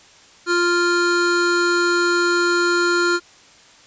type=tone pair together; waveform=square; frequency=349.2 / 1396.8 Hz; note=F4 / F6; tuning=0 / 0 cents; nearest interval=2 octaves; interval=2400 cents; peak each=-19 dBFS; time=0.46-3.2 s; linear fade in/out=50 ms; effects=white hiss -48 dBFS RMS until 3.86 s + resampled to 16000 Hz